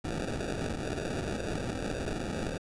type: noise with sample-and-hold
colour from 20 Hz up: blue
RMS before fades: -34 dBFS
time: 0.04-2.58 s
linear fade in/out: 5 ms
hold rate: 1050 Hz
effects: resampled to 22050 Hz